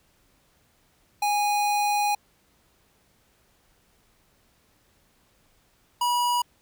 square tone pair in turn, 825 / 969.9 Hz, G#5 / B5, -12 / -32 cents, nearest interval minor third, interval 280 cents, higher second, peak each -22 dBFS, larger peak neither, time 1.22-2.15 / 6.01-6.42 s, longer first, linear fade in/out 5 ms, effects pink hiss -64 dBFS RMS until 6.61 s

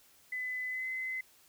sine tone with pitch glide, 2010 to 2043 Hz, B6 to C7, +30 to -42 cents, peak -34 dBFS, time 0.32-1.21 s, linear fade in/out 5 ms, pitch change +28 cents, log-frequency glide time 0.69-0.87 s, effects white hiss -63 dBFS RMS until 1.48 s

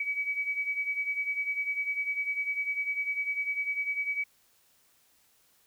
sine beating tone pair, 2275 / 2285 Hz, C#7 / D7, +44 / -48 cents, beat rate 10 Hz, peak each -30 / -35 dBFS, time 0-4.24 s, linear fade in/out 5 ms, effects white hiss -66 dBFS RMS until 5.66 s

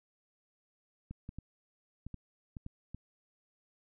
clicks, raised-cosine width 5 ms, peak -30 dBFS, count 8, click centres 1.11 / 1.291 / 1.386 / 2.066 / 2.143 / 2.568 / 2.664 / 2.946 s, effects none

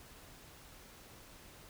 silence, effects pink hiss -56 dBFS RMS until 1.69 s

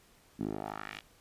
10% pulse tone with band-pass filter sweep, 51.91 Hz, G#1, in tune, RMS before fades -39 dBFS, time 0.39-1.01 s, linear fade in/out 10 ms, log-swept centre 240 to 3200 Hz, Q 1.9, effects pink hiss -63 dBFS RMS until 1.2 s + resampled to 32000 Hz

